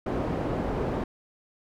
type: low-pass noise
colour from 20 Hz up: white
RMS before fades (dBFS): -29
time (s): 0.06-1.04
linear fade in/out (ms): 5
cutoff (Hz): 510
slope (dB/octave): 12
effects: none